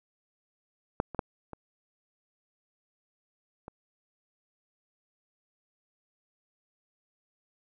clicks, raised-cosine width 1 ms, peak -11 / -25 / -13 / -26 / -27 dBFS, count 5, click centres 1.001 / 1.147 / 1.192 / 1.533 / 3.681 s, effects none

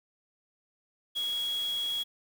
sine tone in noise, 3322 Hz, G#7, in tune, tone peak -29 dBFS, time 1.15-2.04 s, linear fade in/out 20 ms, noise white, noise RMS -45 dBFS, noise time 1.15-2.04 s, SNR +13 dB, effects none

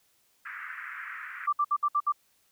pink band-pass noise, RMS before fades -40 dBFS, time 0.45-1.47 s, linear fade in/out 10 ms, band 1300 to 2100 Hz, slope 48 dB/octave
sine tone bursts, 1174.7 Hz, D6, in tune, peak -22 dBFS, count 6, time 1.47-2.123 s, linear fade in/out 10 ms, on 58 ms, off 61 ms
effects white hiss -68 dBFS RMS until 2.51 s

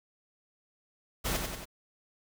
pink noise with echo, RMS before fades -31 dBFS, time 1.24-1.38 s, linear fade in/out 20 ms, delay 92 ms, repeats 3, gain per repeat -4 dB, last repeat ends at 1.656 s, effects none

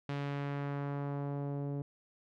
sawtooth tone with low-pass filter sweep, 142 Hz, C#3, 42 cents sharp, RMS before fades -37 dBFS, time 0.09-1.82 s, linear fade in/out 2 ms, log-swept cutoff 3400 to 460 Hz, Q 0.96, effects none

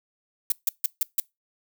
violet noise bursts, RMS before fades -22 dBFS, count 5, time 0.5-1.2 s, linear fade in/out 2 ms, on 20 ms, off 150 ms, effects noise-tail reverb RT60 0.2 s tail -24 dB re dry

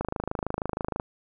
click train, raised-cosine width 1 ms, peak -14 dBFS, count 27, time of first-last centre 0.01-0.999 s, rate 26.3 Hz, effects none

